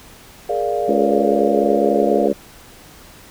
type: chord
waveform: sine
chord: Bb dominant seventh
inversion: third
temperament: equal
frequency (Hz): 415.3 / 466.2 / 587.3 / 698.5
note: Ab4 / Bb4 / D5 / F5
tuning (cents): 0 / 0 / 0 / 0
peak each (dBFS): -23 / -24 / -23 / -22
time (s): 0.49-2.28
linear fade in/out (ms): 5
type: harmonic tone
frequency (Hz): 70.4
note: C#2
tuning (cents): +27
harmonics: 3 / 4 / 5 / 6 / 7 / 8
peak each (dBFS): -22 / -22 / -22 / -22 / -22 / -22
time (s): 0.88-2.33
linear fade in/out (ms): 5
effects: pink hiss -43 dBFS RMS until 3.3 s